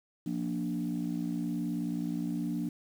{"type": "chord", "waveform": "sine", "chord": "Bb major", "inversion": "second", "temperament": "equal with one note detuned", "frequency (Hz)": [174.61, 234.7, 293.7], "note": ["F3", "Bb3", "D4"], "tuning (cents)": [0, 12, 0], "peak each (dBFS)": -34, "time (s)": [0.26, 2.69], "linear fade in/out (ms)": 5, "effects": ["tanh soft clip ceiling -24 dBFS", "9-bit"]}